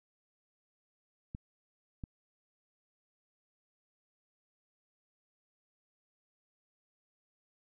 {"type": "clicks", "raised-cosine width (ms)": 5, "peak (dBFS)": -28, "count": 2, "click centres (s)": [1.349, 2.038], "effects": []}